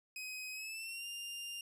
sawtooth tone with pitch glide, 2522 to 2798 Hz, D#7 to F7, +23 to +3 cents, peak -39 dBFS, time 0.16-1.61 s, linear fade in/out 2 ms, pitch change +180 cents, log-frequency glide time 0.52-1.06 s, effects resampled to 32000 Hz

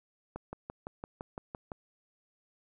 click train, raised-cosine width 1 ms, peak -25 dBFS, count 9, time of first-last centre 0.36-1.718 s, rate 5.89 Hz, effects none

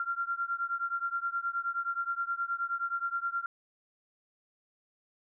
sine beating tone pair, 1377 / 1386.5 Hz, F6 / F6, -25 / -13 cents, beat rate 9.5 Hz, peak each -33 / -34 dBFS, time 0-3.46 s, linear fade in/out 2 ms, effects none

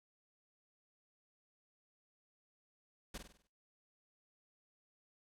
pink noise with echo, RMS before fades -45 dBFS, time 3.14-3.18 s, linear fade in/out 5 ms, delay 49 ms, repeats 6, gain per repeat -6 dB, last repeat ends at 3.474 s, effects noise-tail reverb RT60 0.5 s tail -24 dB re dry + low-pass 11000 Hz 12 dB/octave

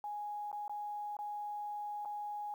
sine tone with dropouts, 830.6 Hz, G#5, in tune, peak -38 dBFS, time 0.04-2.54 s, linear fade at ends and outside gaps 1 ms, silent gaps 0.516-0.528 / 0.68-0.695 / 1.168-1.189 / 2.05-2.056 s, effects 11-bit

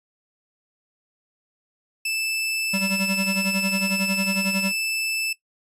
sawtooth tone, 2636 Hz, E7, 1 cent flat, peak -20 dBFS, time 2.05-5.33 s, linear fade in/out 5 ms
square tone with tremolo, 193.6 Hz, G3, 21 cents flat, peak -22 dBFS, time 2.73-4.72 s, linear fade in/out 10 ms, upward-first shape sine, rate 11 Hz, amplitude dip 80%
effects noise-tail reverb RT60 0.1 s tail -17 dB re dry + resampled to 32000 Hz

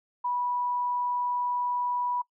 sine tone, 980 Hz, B5, 14 cents flat, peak -26 dBFS, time 0.24-2.22 s, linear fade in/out 10 ms, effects noise-tail reverb RT60 0.1 s tail -23 dB re dry

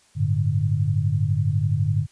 sine chord, G suspended second, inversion none, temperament equal, 98 / 110 / 146.83 Hz, G2 / A2 / D3, 0 / 0 / 0 cents, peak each -23 dBFS, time 0.15-2.07 s, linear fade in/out 50 ms, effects white hiss -58 dBFS RMS until 2.11 s + resampled to 22050 Hz

